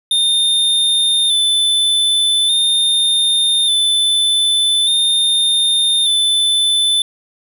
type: tone with vibrato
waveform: square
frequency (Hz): 3576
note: A7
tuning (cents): +27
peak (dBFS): -12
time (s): 0.11-7.02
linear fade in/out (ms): 2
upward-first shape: square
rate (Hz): 0.42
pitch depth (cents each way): 29
effects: none